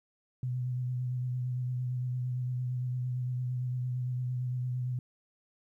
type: tone with vibrato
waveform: sine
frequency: 125.4 Hz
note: B2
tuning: 27 cents sharp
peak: -30 dBFS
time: 0.43-4.99 s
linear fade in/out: 2 ms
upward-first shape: sine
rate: 8.8 Hz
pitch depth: 24 cents each way
effects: 12-bit